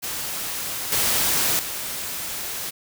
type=noise with level steps; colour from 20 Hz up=white; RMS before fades=-29 / -21 / -30 dBFS; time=0.02-2.71 s; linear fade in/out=20 ms; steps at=0.92 / 1.59 s; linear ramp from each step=2 ms; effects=none

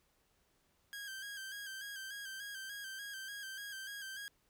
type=tone with vibrato; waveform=sawtooth; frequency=1600 Hz; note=G6; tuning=35 cents sharp; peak=-40 dBFS; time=0.93-4.28 s; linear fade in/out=0 ms; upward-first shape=square; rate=3.4 Hz; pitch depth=44 cents each way; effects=pink hiss -75 dBFS RMS until 4.49 s

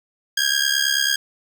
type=ring-modulated tone; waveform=15% pulse; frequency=1625 Hz; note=G#6; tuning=38 cents flat; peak=-8 dBFS; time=0.37-1.16 s; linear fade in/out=5 ms; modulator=34.6 Hz; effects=none

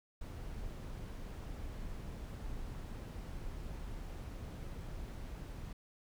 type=noise; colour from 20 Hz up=brown; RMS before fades=-44 dBFS; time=0.21-5.73 s; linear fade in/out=5 ms; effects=none

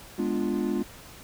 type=chord; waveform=triangle; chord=G# diminished seventh; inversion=none; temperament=equal; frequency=207.7 / 246.9 / 293.7 / 349.2 Hz; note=G#3 / B3 / D4 / F4; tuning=0 / 0 / 0 / 0 cents; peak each=-28 / -29 / -29 / -28 dBFS; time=0.18-0.83 s; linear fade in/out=10 ms; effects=pink hiss -47 dBFS RMS until 1.23 s

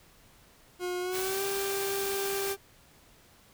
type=tone with pitch glide; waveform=40% pulse; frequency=359.3 to 394.1 Hz; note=F4 to G4; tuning=+49 to +9 cents; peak=-30 dBFS; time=0.79-2.57 s; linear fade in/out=50 ms; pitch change=+160 cents; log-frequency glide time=1.01-1.43 s
type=noise; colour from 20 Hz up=white; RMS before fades=-36 dBFS; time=1.11-2.56 s; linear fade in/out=50 ms
effects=pink hiss -59 dBFS RMS until 3.53 s

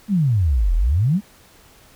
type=exponential two-way sweep; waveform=sine; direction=down then up; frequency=220 to 38.68 to 220 Hz; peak=-14 dBFS; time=0.08-1.21 s; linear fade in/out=50 ms; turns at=0.75 s; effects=pink hiss -50 dBFS RMS until 1.95 s

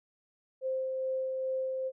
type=tone with tremolo; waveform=sine; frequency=523.3 Hz; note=C5; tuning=in tune; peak=-29 dBFS; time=0.61-1.92 s; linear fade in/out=50 ms; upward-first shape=sine; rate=2.4 Hz; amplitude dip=25%; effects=none

